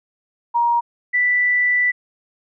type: tone pair in turn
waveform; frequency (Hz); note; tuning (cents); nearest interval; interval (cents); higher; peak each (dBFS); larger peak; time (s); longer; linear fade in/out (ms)
sine; 945 / 1975.4; A#5 / B6; +23 / 0; octave + minor second; 1277; second; -14; neither; 0.54-0.81 / 1.13-1.92; second; 20
effects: none